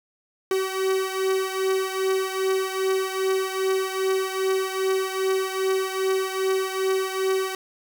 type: beating tone pair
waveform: 45% pulse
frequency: 380 / 382.5 Hz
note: F#4 / G4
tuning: +46 / -42 cents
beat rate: 2.5 Hz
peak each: -24 / -27 dBFS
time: 0.51-7.55 s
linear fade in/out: 2 ms
effects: 8-bit